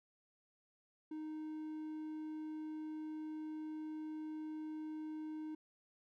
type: tone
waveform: triangle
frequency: 310.2 Hz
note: D#4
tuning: 5 cents flat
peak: -40 dBFS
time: 1.11-5.55 s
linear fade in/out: 5 ms
effects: none